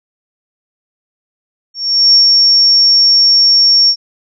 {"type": "tone with ADSR envelope", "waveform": "sine", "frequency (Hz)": 5500, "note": "F8", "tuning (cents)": -27, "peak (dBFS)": -3, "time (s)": [1.74, 3.96], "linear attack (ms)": 400, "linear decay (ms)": 110, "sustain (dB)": -2, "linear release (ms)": 69, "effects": []}